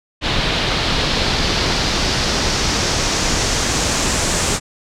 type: noise with low-pass filter sweep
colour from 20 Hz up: pink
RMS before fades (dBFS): -18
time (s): 0.21-4.6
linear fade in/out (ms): 50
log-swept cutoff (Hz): 3700 to 7700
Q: 2.2
effects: none